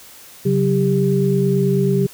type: tone cluster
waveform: sine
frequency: 137.3 / 186.5 / 397.5 Hz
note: C#3 / F#3 / G4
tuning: -16 / +14 / +24 cents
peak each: -18 dBFS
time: 0.45-2.07 s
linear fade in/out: 10 ms
effects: white hiss -42 dBFS RMS until 2.13 s